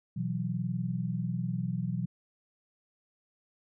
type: chord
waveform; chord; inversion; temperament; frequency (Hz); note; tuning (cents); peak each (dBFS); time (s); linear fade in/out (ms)
sine; B suspended fourth; none; equal; 123.47 / 164.81 / 185; B2 / E3 / F#3; 0 / 0 / 0; -34; 0.16-2.06; 10
effects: none